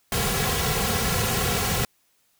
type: noise with comb filter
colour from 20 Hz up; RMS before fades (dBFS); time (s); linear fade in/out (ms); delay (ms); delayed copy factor
pink; -24; 0.12-1.85; 2; 3.3; -1
effects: white hiss -66 dBFS RMS until 2.39 s